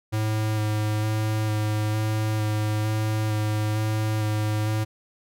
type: tone with vibrato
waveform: square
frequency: 107.6 Hz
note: A2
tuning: 38 cents flat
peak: -23 dBFS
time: 0.12-4.85 s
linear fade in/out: 20 ms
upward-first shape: square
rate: 1.1 Hz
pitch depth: 12 cents each way
effects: none